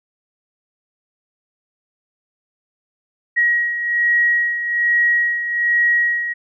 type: beating tone pair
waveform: sine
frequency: 1900 / 1901.2 Hz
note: A#6 / A#6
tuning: +33 / +34 cents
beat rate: 1.2 Hz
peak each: -15 / -22 dBFS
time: 3.36-6.34 s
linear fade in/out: 20 ms
effects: none